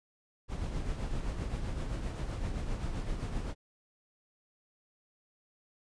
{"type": "noise with tremolo", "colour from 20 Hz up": "brown", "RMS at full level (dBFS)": -33, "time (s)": [0.48, 3.55], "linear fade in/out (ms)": 50, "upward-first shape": "triangle", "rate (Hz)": 7.7, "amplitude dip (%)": 50, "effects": ["resampled to 22050 Hz"]}